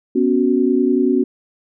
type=chord; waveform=sine; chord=B suspended second; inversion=none; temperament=equal; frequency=246.9 / 277.2 / 370 Hz; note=B3 / C#4 / F#4; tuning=0 / 0 / 0 cents; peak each=-17 dBFS; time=0.15-1.24 s; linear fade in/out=10 ms; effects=none